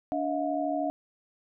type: tone cluster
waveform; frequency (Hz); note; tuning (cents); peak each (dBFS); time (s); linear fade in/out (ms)
sine; 289.7 / 641 / 714; D4 / E5 / F5; -24 / -49 / +38; -31; 0.12-0.9; 0
effects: none